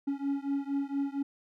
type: beating tone pair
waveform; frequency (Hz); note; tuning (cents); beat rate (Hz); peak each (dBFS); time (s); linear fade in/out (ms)
triangle; 277.2 / 281.5; C#4 / C#4; 0 / +27; 4.3; -30 / -31; 0.07-1.23; 10
effects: none